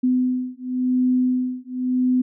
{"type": "beating tone pair", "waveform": "sine", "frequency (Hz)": [252.5, 253.43], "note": ["B3", "B3"], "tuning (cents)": [39, 45], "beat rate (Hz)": 0.93, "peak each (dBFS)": -21, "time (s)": [0.03, 2.22], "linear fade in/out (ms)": 10, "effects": []}